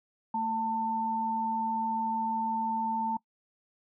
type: tone pair together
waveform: sine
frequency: 223.4 / 893.6 Hz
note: A3 / A5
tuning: +27 / +27 cents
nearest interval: 2 octaves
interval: 2400 cents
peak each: -35 / -28 dBFS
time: 0.34-3.17 s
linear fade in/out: 5 ms
effects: noise-tail reverb RT60 0.1 s tail -22 dB re dry